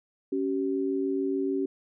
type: tone pair together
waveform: sine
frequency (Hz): 277.2 / 383.9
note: C#4 / G4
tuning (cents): 0 / -36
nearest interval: tritone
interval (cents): 564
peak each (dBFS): -28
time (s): 0.32-1.66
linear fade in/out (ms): 5
effects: none